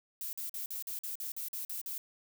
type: noise bursts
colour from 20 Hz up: violet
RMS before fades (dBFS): -39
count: 11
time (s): 0.21-1.98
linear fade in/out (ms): 2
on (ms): 120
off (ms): 45
effects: none